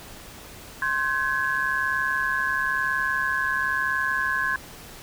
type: tone cluster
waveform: sine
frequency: 1056 / 1536 / 1677 Hz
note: C6 / G6 / G#6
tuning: +16 / -36 / +16 cents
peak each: -28 / -27 / -25 dBFS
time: 0.82-4.56 s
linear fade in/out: 2 ms
effects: pink hiss -43 dBFS RMS until 5.02 s